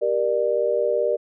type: tone cluster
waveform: sine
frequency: 393.8 / 472.3 / 597 Hz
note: G4 / A#4 / D5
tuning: +8 / +23 / +28 cents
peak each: -26 / -22 / -22 dBFS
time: 0.01-1.17 s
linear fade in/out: 20 ms
effects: none